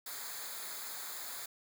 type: noise with comb filter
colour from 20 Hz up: white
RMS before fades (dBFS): -43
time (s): 0.06-1.46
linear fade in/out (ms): 5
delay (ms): 0.35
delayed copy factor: -0.75
effects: none